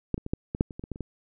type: clicks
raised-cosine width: 3 ms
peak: -12 / -21 / -21 / -13 / -17 / -7 / -27 / -24 / -24 / -19 / -28 / -19 dBFS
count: 12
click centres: 0.143 / 0.179 / 0.264 / 0.335 / 0.549 / 0.609 / 0.708 / 0.795 / 0.839 / 0.917 / 0.959 / 1.007 s
effects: none